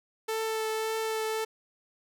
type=tone with vibrato; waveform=sawtooth; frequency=441 Hz; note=A4; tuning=4 cents sharp; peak=-25 dBFS; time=0.28-1.45 s; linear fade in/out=10 ms; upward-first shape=triangle; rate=1.8 Hz; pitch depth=13 cents each way; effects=none